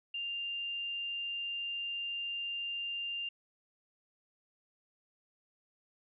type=tone; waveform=sine; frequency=2794 Hz; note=F7; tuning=in tune; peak=-35 dBFS; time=0.14-3.29 s; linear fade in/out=5 ms; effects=none